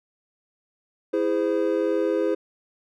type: chord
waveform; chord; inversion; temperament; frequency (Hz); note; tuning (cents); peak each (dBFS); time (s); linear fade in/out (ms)
triangle; E augmented; none; just; 329.6 / 412 / 515; E4 / G#4 / B#4; 0 / -14 / -28; -23; 1.13-2.35; 10
effects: none